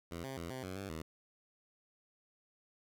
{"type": "tone with pitch steps", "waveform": "10% pulse", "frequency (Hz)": [84.9, 133.7, 84.6, 129.9, 92.8, 98.3, 79.7], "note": ["F2", "C3", "E2", "C3", "F#2", "G2", "D#2"], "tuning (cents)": [-48, 38, 45, -12, 6, 5, 42], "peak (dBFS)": -33, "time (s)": [0.11, 1.02], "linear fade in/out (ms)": 5, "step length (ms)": 130, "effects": []}